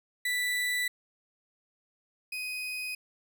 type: tone pair in turn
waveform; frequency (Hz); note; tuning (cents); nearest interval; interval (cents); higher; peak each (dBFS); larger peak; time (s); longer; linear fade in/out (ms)
35% pulse; 1975.5 / 2502; B6 / D#7; 0 / +9; major third; 409; second; -26 / -32; first; 0.25-0.88 / 2.32-2.95; neither; 5
effects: none